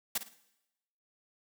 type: noise with echo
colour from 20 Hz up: white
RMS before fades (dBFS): -31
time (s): 0.15-0.18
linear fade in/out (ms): 5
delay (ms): 54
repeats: 3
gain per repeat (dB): -11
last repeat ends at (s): 0.342
effects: noise-tail reverb RT60 0.9 s tail -17 dB re dry + high-pass 200 Hz 12 dB/octave